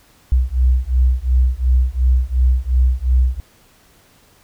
sine beating tone pair, 61.74 / 64.54 Hz, B1 / C2, 0 / -23 cents, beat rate 2.8 Hz, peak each -15 dBFS, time 0.32-3.4 s, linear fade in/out 0 ms, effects pink hiss -52 dBFS RMS until 4.43 s

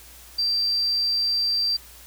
sine tone, 4699 Hz, D8, in tune, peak -20 dBFS, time 0.38-1.77 s, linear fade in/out 10 ms, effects added 60 Hz sine -50 dBFS peak until 2.06 s + white hiss -47 dBFS RMS until 2.06 s

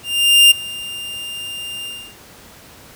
45% pulse tone with ADSR envelope, 2800 Hz, F7, 4 cents sharp, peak -5 dBFS, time 0.03-2.16 s, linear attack 480 ms, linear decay 12 ms, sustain -21 dB, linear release 300 ms, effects pink hiss -42 dBFS RMS until 2.95 s + high-pass 60 Hz 12 dB/octave

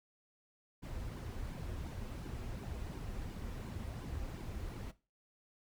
brown noise with flanger, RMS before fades -43 dBFS, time 0.82-4.92 s, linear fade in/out 20 ms, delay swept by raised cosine 1.5 to 7.1 ms, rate 2.8 Hz, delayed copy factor -0.65, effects noise-tail reverb RT60 0.3 s tail -17 dB re dry

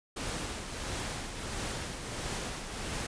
pink noise with tremolo, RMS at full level -35 dBFS, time 0.16-3.07 s, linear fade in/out 10 ms, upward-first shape triangle, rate 1.5 Hz, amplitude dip 50%, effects resampled to 22050 Hz

